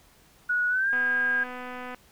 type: tone with pitch glide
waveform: sine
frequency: 1461 to 1621.1 Hz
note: F#6 to G#6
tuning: -22 to -42 cents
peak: -22 dBFS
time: 0.49-1.44 s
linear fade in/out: 10 ms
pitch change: +180 cents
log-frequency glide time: 0.69-0.91 s
type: click train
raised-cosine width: 0.5 ms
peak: -24 dBFS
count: 255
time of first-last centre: 0.93-1.946 s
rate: 250 Hz
effects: pink hiss -58 dBFS RMS until 2.11 s